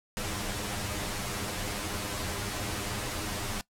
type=noise with comb filter; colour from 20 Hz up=pink; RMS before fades=-34 dBFS; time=0.17-3.61 s; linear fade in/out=0 ms; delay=9.8 ms; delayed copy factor=+0.8; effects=noise-tail reverb RT60 0.1 s tail -20 dB re dry + low-pass 12000 Hz 12 dB/octave